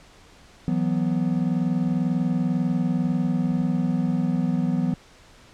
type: chord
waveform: triangle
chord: E suspended second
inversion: none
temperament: equal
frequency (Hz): 164.81 / 185 / 246.9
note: E3 / F#3 / B3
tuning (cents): 0 / 0 / 0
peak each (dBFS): -23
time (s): 0.68-4.94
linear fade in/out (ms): 0
effects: pink hiss -51 dBFS RMS until 5.53 s + low-pass 7000 Hz 12 dB/octave